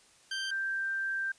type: tone pair in turn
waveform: 20% pulse / sine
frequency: 1568 / 1574.4 Hz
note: G6 / G6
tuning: 0 / +7 cents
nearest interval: unison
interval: 7 cents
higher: second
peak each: -28 / -30 dBFS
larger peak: first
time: 0.31-0.51 / 0.51-1.32 s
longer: second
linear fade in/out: 5 ms
effects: white hiss -61 dBFS RMS until 1.38 s + resampled to 22050 Hz